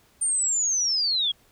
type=linear sweep; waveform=sine; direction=down; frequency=9000 to 3234 Hz; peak=-21 dBFS; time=0.21-1.32 s; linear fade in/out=10 ms; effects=pink hiss -60 dBFS RMS until 1.51 s